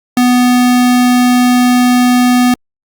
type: tone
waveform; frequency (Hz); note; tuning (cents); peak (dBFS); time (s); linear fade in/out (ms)
square; 247.6; B3; +5; -7; 0.17-2.54; 2
effects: Opus 48 kbps